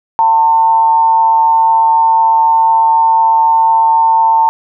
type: tone with amplitude modulation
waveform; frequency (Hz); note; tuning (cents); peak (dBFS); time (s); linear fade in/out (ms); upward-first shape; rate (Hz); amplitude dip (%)
sine; 901; A5; +41; -4; 0.19-4.49; 0; sine; 154; 45
effects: none